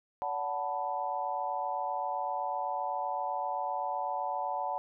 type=chord; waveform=sine; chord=B minor seventh; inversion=first; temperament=equal with one note detuned; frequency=572.9 / 740 / 880 / 987.8 Hz; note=D5 / F#5 / A5 / B5; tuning=-43 / 0 / 0 / 0 cents; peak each=-39 / -35 / -35 / -38 dBFS; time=0.22-4.78 s; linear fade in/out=0 ms; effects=none